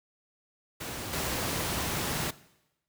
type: noise with level steps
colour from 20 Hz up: pink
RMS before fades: -37 / -31 dBFS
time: 0.8-2.31 s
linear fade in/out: 10 ms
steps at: 1.13 s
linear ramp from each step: 2 ms
effects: noise-tail reverb RT60 0.9 s tail -19 dB re dry + high-pass 60 Hz 12 dB/octave